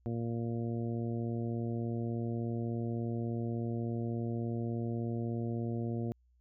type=harmonic tone; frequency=116.54 Hz; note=A#2; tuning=in tune; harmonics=1 / 2 / 3 / 4 / 5 / 6; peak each=-35 / -37 / -41 / -45 / -49 / -50 dBFS; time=0.06-6.12 s; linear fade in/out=0 ms; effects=added 61 Hz sine -65 dBFS peak until 6.4 s